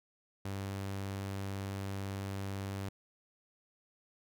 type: tone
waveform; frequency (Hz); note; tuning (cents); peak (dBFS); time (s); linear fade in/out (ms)
sawtooth; 98; G2; 0; -33; 0.45-2.89; 5
effects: none